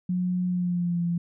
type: tone with pitch glide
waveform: sine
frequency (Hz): 180.7 to 171.74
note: F#3 to F3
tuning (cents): -41 to -29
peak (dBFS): -23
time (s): 0.09-1.18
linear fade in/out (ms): 5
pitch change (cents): -88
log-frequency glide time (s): 0.47-1.02
effects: none